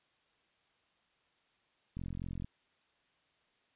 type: click train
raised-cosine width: 5 ms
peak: -29 dBFS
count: 22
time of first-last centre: 1.97-2.445 s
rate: 44.2 Hz
effects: white hiss -73 dBFS RMS until 3.75 s + resampled to 8000 Hz